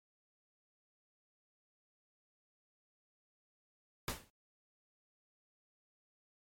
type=noise with exponential decay; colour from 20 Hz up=pink; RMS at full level=-34 dBFS; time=4.08-4.3 s; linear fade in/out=1 ms; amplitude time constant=46 ms; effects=MP3 64 kbps